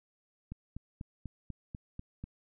click train, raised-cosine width 5 ms, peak -28 dBFS, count 8, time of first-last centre 0.52-2.24 s, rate 4.07 Hz, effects none

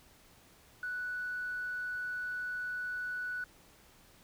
sine tone, 1480 Hz, F#6, in tune, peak -34 dBFS, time 0.83-3.44 s, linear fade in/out 2 ms, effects tanh soft clip ceiling -30 dBFS + pink hiss -61 dBFS RMS until 4.23 s

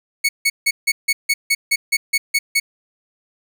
sawtooth tone bursts, 2217 Hz, C#7, in tune, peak -10 dBFS, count 12, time 0.24-2.6 s, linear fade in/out 10 ms, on 50 ms, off 160 ms, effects none

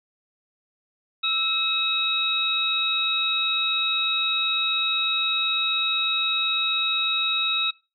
sine tone cluster, 1321 / 2578 / 3808 Hz, E6 / E7 / A#7, +3 / -39 / +36 cents, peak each -30 / -27 / -23 dBFS, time 1.23-7.71 s, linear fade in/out 10 ms, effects noise-tail reverb RT60 0.3 s tail -24 dB re dry

